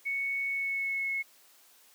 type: tone with pitch glide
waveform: sine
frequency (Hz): 2217 to 2184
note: C#7 to C#7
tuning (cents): 0 to -26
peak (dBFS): -29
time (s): 0.05-1.23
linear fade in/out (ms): 20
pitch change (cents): -26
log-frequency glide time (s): 0.47-1.11
effects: white hiss -60 dBFS RMS until 1.94 s + high-pass 300 Hz 12 dB/octave